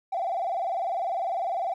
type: tone with vibrato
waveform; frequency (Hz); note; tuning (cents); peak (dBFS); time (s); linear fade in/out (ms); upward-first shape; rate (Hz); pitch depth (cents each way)
triangle; 724; F#5; -38; -22; 0.12-1.74; 10; square; 20; 110
effects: tanh soft clip ceiling -23 dBFS